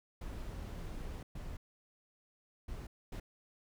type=noise bursts at uneven times; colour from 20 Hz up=brown; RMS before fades=-43 dBFS; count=4; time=0.21-1.23 / 1.35-1.57 / 2.68-2.87 / 3.12-3.2 s; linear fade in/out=5 ms; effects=none